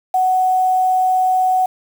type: tone with quantisation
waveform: sine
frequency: 744 Hz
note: F#5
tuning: 9 cents sharp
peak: -12 dBFS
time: 0.14-1.66 s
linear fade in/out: 5 ms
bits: 6
effects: none